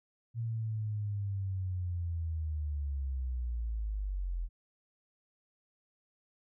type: linear sweep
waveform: sine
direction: down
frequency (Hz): 116.54 to 41.44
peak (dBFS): -32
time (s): 0.34-4.49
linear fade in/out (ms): 50
effects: none